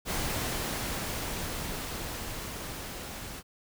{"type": "noise with level ramp", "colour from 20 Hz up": "pink", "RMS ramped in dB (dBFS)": [-31, -41], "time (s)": [0.05, 3.43], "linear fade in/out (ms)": 50, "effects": []}